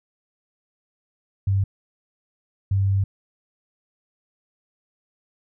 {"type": "tone bursts at uneven times", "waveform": "sine", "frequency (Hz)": 97.8, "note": "G2", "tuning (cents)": -4, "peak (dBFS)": -17, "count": 2, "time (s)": [[1.47, 1.64], [2.71, 3.04]], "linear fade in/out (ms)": 5, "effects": []}